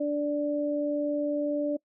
sine tone pair together, 292.4 / 586 Hz, D4 / D5, -7 / -4 cents, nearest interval octave, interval 1203 cents, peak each -28 dBFS, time 0-1.77 s, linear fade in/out 10 ms, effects noise-tail reverb RT60 0.1 s tail -23 dB re dry

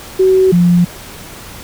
sine tone pair in turn, 376.7 / 175.33 Hz, F#4 / F3, +31 / +7 cents, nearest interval octave + minor second, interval 1324 cents, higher first, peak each -6 dBFS, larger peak neither, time 0.19-0.52 / 0.52-0.85 s, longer neither, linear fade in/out 10 ms, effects pink hiss -32 dBFS RMS until 1.63 s

